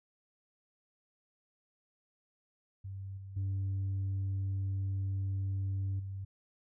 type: tone with level steps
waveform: sine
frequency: 97 Hz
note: G2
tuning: 18 cents flat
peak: -39 / -43 / -29 / -37 dBFS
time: 2.84-6.25 s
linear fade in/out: 10 ms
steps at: 3.17 / 3.36 / 5.99 s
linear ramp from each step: 10 ms
effects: tanh soft clip ceiling -30 dBFS